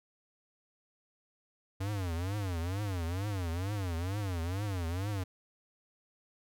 square tone with vibrato, 92.8 Hz, F#2, 6 cents sharp, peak -33 dBFS, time 1.8-5.24 s, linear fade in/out 10 ms, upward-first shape triangle, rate 2.2 Hz, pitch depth 250 cents each way, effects none

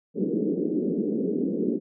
pink band-pass noise, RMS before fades -26 dBFS, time 0.14-1.8 s, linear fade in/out 50 ms, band 190 to 440 Hz, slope 48 dB/octave, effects none

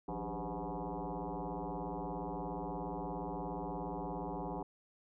sine tone with frequency modulation, 276.5 Hz, C#4, 4 cents flat, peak -37 dBFS, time 0.08-4.63 s, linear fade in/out 5 ms, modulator 114 Hz, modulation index 6, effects none

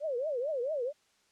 sine tone with vibrato, 549 Hz, C#5, 17 cents flat, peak -30 dBFS, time 0-0.93 s, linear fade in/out 50 ms, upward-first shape triangle, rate 4.5 Hz, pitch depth 300 cents each way, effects white hiss -69 dBFS RMS until 1.31 s + low-pass 7000 Hz 12 dB/octave

